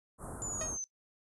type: band-stop noise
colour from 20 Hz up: pink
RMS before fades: -43 dBFS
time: 0.18-0.78 s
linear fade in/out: 50 ms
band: 1400 to 8500 Hz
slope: 48 dB/octave
type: linear sweep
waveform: sine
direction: down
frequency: 7090 to 6100 Hz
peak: -36 dBFS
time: 0.42-0.84 s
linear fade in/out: 0 ms
type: tone with exponential decay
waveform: sawtooth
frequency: 626 Hz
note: D#5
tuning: 10 cents sharp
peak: -31 dBFS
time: 0.61-0.75 s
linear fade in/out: 2 ms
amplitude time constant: 30 ms
effects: noise-tail reverb RT60 0.1 s tail -20 dB re dry + resampled to 24000 Hz